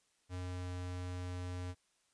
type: tone with pitch glide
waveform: square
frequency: 90.6 to 89.97 Hz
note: F#2 to F#2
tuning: -36 to -48 cents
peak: -40 dBFS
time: 0.29-1.75 s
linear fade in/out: 50 ms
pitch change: -12 cents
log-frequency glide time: 0.45-0.72 s
effects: white hiss -75 dBFS RMS until 2.13 s + resampled to 22050 Hz